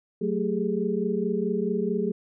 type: tone cluster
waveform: sine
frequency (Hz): 186.6 / 221.9 / 398.8 / 423.4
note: F#3 / A3 / G4 / G#4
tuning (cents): +15 / +15 / +30 / +33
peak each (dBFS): -29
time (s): 0.21-2.12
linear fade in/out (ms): 10
effects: none